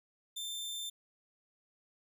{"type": "tone", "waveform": "sawtooth", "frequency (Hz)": 3571, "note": "A7", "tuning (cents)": 25, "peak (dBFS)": -35, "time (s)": [0.36, 0.9], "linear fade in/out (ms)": 10, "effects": []}